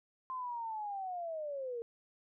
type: linear sweep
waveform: sine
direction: down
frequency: 1046.5 to 455.5 Hz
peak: -37 dBFS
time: 0.3-1.82 s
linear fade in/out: 0 ms
effects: none